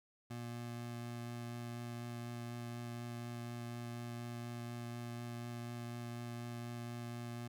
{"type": "tone with vibrato", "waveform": "25% pulse", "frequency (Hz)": 119.2, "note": "A#2", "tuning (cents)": 39, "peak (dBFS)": -39, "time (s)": [0.3, 7.48], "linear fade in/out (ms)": 10, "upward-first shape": "triangle", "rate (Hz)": 4.1, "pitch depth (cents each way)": 10, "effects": []}